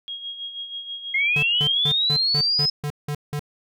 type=tone with tremolo; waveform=sine; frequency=3277 Hz; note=G#7; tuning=24 cents flat; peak=-28 dBFS; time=0.08-1.91 s; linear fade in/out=0 ms; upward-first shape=sine; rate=6.2 Hz; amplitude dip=60%
type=linear sweep; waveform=sine; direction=up; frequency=2100 to 5160 Hz; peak=-18 dBFS; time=1.14-2.7 s; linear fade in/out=5 ms
type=tone bursts; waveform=square; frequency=146.83 Hz; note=D3; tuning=in tune; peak=-25 dBFS; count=9; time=1.36-3.394 s; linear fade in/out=2 ms; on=66 ms; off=180 ms
effects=none